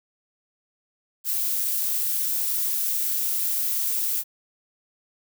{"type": "noise", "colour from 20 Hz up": "violet", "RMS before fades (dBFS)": -25, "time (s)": [1.24, 4.24], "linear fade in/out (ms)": 50, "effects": []}